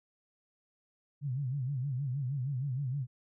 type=tone with vibrato; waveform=sine; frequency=133.7 Hz; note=C3; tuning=38 cents sharp; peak=-31 dBFS; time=1.21-3.07 s; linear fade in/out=50 ms; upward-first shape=sine; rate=6.4 Hz; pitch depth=150 cents each way; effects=none